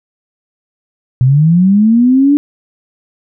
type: linear sweep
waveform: sine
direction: up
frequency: 122.3 to 293.7 Hz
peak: -5 dBFS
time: 1.21-2.37 s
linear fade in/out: 0 ms
effects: none